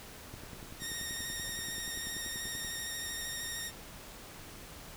click train, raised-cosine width 3 ms, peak -34 dBFS, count 25, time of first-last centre 0.34-2.648 s, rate 10.4 Hz
10% pulse tone with vibrato, 1855 Hz, A#6, 9 cents flat, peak -28 dBFS, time 0.79-3.72 s, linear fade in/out 50 ms, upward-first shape square, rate 13 Hz, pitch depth 19 cents each way
effects pink hiss -49 dBFS RMS until 4.96 s

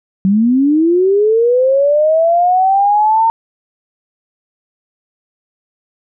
sine linear sweep, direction up, 186 to 915 Hz, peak -8 dBFS, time 0.25-3.3 s, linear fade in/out 0 ms, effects none

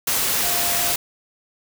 sine tone in noise, 698.5 Hz, F5, in tune, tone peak -30 dBFS, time 0.43-0.93 s, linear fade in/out 5 ms, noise white, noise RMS -21 dBFS, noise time 0.07-0.96 s, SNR -12 dB, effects none

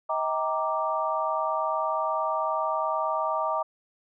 sine chord, Eb major seventh, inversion none, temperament equal with one note detuned, 635 / 784 / 932.3 / 1174.7 Hz, Eb5 / G5 / Bb5 / D6, +35 / 0 / 0 / 0 cents, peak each -29 / -33 / -30 / -29 dBFS, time 0.09-3.63 s, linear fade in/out 10 ms, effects none

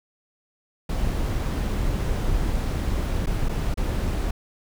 brown noise with dropouts, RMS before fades -24 dBFS, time 0.89-4.31 s, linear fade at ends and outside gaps 5 ms, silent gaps 3.261-3.269 / 3.487-3.491 / 3.742-3.773 s, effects none

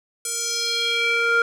square tone with band-pass filter sweep, 466.2 Hz, A#4, in tune, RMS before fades -22 dBFS, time 0.25-1.42 s, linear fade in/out 2 ms, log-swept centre 8700 to 1400 Hz, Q 2.7, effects none

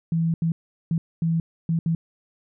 sine tone bursts at uneven times, 164.81 Hz, E3, in tune, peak -19 dBFS, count 6, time 0.12-0.34 / 0.42-0.52 / 0.91-0.98 / 1.22-1.4 / 1.69-1.79 / 1.86-1.95 s, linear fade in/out 2 ms, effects none

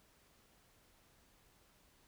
silence, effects pink hiss -69 dBFS RMS until 2.07 s

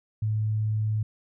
sine tone, 107.9 Hz, A2, 33 cents flat, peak -23 dBFS, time 0.22-1.03 s, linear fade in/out 5 ms, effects none

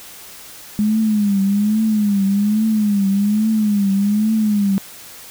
sine tone with vibrato, 207.4 Hz, G#3, 2 cents flat, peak -13 dBFS, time 0.79-4.78 s, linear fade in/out 0 ms, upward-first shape triangle, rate 1.2 Hz, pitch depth 120 cents each way, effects white hiss -38 dBFS RMS until 5.3 s

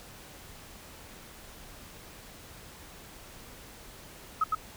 sine tone with echo, 1278 Hz, D#6, 46 cents sharp, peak -22 dBFS, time 4.41-4.44 s, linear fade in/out 5 ms, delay 110 ms, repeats 1, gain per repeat -2 dB, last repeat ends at 4.55 s, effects pink hiss -49 dBFS RMS until 4.76 s

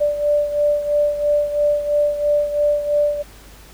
sine beating tone pair, 587 / 590 Hz, D5 / D5, -1 / +8 cents, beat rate 3 Hz, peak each -16 / -22 dBFS, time 0-3.23 s, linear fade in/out 20 ms, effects added 50 Hz sine -42 dBFS peak until 3.73 s + pink hiss -45 dBFS RMS until 3.73 s

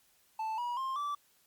triangle tone with pitch steps, 880 / 965.2 / 1058.7 / 1161.2 Hz, A5 / B5 / C6 / D6, 0 / -40 / +20 / -20 cents, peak -31 dBFS, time 0.39-1.15 s, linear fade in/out 5 ms, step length 190 ms, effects white hiss -68 dBFS RMS until 1.46 s + Opus 48 kbps

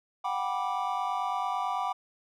triangle chord, G major seventh, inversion third, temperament just, 735 / 784 / 980 / 1176 Hz, F#5 / G5 / B5 / D6, -12 / 0 / -14 / +2 cents, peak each -32 dBFS, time 0.24-1.93 s, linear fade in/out 10 ms, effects none

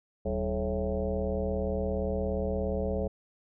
sine tone with frequency modulation, 311.1 Hz, D#4, in tune, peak -27 dBFS, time 0.25-3.08 s, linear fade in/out 10 ms, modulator 117 Hz, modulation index 2.7, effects none

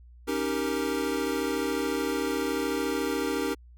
square chord, Eb dominant seventh, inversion third, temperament equal, 277.2 / 311.1 / 392 / 466.2 Hz, Db4 / Eb4 / G4 / Bb4, 0 / 0 / 0 / 0 cents, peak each -33 dBFS, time 0.27-3.55 s, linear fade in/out 20 ms, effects added 60 Hz sine -48 dBFS peak until 3.77 s

